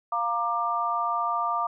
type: chord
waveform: sine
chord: Bb major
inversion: second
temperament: equal with one note detuned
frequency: 698.5 / 932.3 / 1186.9 Hz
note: F5 / Bb5 / D6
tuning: 0 / 0 / +18 cents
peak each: -30 / -30 / -26 dBFS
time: 0.12-1.67 s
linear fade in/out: 5 ms
effects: none